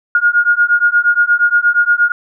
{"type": "beating tone pair", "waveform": "sine", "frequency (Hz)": [1424, 1432.5], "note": ["F6", "F6"], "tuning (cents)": [33, 44], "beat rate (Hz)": 8.5, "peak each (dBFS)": -12, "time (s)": [0.15, 2.12], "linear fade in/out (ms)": 2, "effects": []}